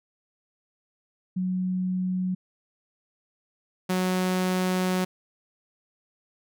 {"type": "tone pair in turn", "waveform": ["sine", "sawtooth"], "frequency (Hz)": [184.2, 184.2], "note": ["F#3", "F#3"], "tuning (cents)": [-7, -7], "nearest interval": "unison", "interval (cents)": 0, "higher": "neither", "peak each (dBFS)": [-24, -19], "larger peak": "second", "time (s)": [[1.36, 2.35], [3.89, 5.05]], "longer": "second", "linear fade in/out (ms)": 10, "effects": []}